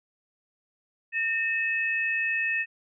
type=tone pair together; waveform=sine; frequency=1824 / 2580 Hz; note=A#6 / E7; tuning=-38 / -38 cents; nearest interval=tritone; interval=600 cents; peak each=-27 dBFS; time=1.12-2.66 s; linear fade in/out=50 ms; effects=none